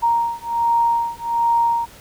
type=beating tone pair; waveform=sine; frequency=932.3 / 933.6 Hz; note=A#5 / A#5; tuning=0 / +2 cents; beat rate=1.3 Hz; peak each=-19 dBFS; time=0.02-1.86 s; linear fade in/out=20 ms; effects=pink hiss -44 dBFS RMS until 2 s